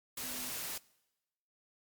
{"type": "tone in noise", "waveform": "sine", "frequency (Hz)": 251.8, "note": "B3", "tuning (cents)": 34, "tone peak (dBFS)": -50, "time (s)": [0.23, 0.5], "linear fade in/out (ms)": 5, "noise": "white", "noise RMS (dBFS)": -40, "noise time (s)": [0.17, 0.78], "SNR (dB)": -13, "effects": ["noise-tail reverb RT60 1.0 s tail -23 dB re dry", "MP3 96 kbps"]}